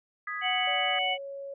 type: chord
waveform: sine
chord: G# minor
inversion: second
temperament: equal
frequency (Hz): 1244.5 / 1661.2 / 1975.5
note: D#6 / G#6 / B6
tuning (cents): 0 / 0 / 0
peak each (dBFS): -36 / -37 / -36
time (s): 0.27-0.99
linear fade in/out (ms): 5
type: harmonic tone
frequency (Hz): 740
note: F#5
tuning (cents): 0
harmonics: 1 / 3 / 4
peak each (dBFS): -30 / -30 / -30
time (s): 0.41-1.18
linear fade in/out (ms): 50
type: tone with pitch glide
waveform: sine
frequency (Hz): 577 to 554.5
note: D5 to C#5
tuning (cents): -31 to 0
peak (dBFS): -36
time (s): 0.67-1.54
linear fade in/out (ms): 5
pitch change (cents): -69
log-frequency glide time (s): 0.92-1.17
effects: none